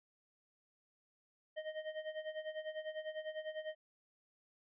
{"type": "tone with tremolo", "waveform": "square", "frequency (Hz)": 622.3, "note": "D#5", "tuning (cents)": 0, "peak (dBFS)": -39, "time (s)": [1.56, 3.75], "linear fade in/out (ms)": 20, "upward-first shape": "sine", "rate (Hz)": 10, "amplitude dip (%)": 80, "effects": ["resampled to 8000 Hz"]}